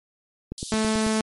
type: click train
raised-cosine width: 3 ms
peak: -18 dBFS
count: 6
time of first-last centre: 0.52-1.066 s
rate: 9.16 Hz
type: high-pass noise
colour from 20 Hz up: pink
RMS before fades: -35 dBFS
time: 0.58-1.2 s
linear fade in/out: 0 ms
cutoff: 3500 Hz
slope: 48 dB/octave
type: tone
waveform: sawtooth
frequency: 218.5 Hz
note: A3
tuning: 12 cents flat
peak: -17 dBFS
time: 0.72-1.21 s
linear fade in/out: 0 ms
effects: MP3 48 kbps